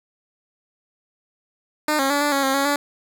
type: tone with pitch steps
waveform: 10% pulse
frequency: 303.4 / 271.1 / 286.7 / 292 / 276.6 / 268.1 / 277.1 / 287.5 Hz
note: D#4 / C#4 / D4 / D4 / C#4 / C4 / C#4 / D4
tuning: -44 / -38 / -42 / -10 / -4 / +42 / -1 / -37 cents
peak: -10 dBFS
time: 1.88-2.76 s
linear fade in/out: 2 ms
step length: 110 ms
effects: none